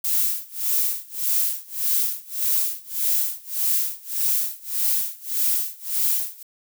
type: noise with tremolo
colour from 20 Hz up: violet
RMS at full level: -20 dBFS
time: 0.04-6.43 s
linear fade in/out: 5 ms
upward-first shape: sine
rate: 1.7 Hz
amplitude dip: 95%
effects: none